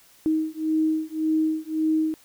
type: beating tone pair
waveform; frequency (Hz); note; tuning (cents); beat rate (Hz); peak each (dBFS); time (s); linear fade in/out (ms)
sine; 313.8 / 315.6; D#4 / D#4; +15 / +25; 1.8; -24; 0.26-2.14; 0
effects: white hiss -55 dBFS RMS until 2.24 s